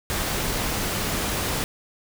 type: noise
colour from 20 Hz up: pink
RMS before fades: -26 dBFS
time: 0.1-1.64 s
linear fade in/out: 0 ms
effects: none